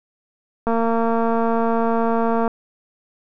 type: click train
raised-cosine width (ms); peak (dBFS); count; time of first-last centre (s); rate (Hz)
1; -8; 415; 0.67-2.478; 229
effects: none